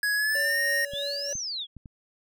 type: tone with pitch glide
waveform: square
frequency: 1672 to 1855.2 Hz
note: G#6 to A#6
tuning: +11 to -9 cents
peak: -24 dBFS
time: 0.03-0.85 s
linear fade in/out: 2 ms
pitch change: +180 cents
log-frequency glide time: 0.15-0.6 s
type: tone with tremolo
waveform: square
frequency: 567 Hz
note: C#5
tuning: 39 cents sharp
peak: -32 dBFS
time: 0.35-1.33 s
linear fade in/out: 2 ms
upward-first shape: sine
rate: 3.2 Hz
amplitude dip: 40%
type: exponential two-way sweep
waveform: sine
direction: up then down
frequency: 3225 to 6360 to 3225 Hz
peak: -30 dBFS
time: 0.91-1.67 s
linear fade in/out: 50 ms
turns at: 1.37 s
type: clicks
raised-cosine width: 5 ms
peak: -31 dBFS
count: 4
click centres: 0.936 / 1.354 / 1.767 / 1.858 s
effects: none